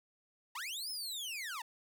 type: linear two-way sweep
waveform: sawtooth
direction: up then down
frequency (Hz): 854 to 5274 to 854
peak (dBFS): -36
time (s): 0.55-1.62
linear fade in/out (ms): 5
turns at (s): 0.9
effects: none